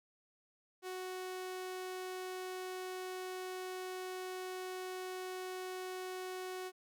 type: tone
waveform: sawtooth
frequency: 370 Hz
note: F#4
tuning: in tune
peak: -37 dBFS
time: 0.82-6.72 s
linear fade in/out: 50 ms
effects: none